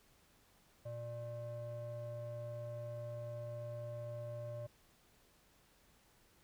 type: ring-modulated tone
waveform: triangle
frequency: 238.1 Hz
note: A#3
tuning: 37 cents sharp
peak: -37 dBFS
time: 0.85-4.67 s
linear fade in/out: 10 ms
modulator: 355 Hz
effects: pink hiss -69 dBFS RMS until 6.43 s